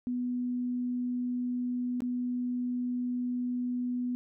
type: tone with dropouts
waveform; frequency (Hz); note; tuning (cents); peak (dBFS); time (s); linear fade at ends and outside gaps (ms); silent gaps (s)
sine; 246.9; B3; 0; -29; 0.07-4.15; 0; 2.005-2.02
effects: none